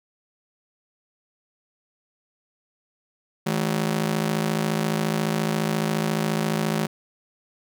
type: ring-modulated tone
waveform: sawtooth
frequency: 186.8 Hz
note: F#3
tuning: 17 cents sharp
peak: -15 dBFS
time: 3.46-6.87 s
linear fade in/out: 10 ms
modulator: 27.2 Hz
effects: none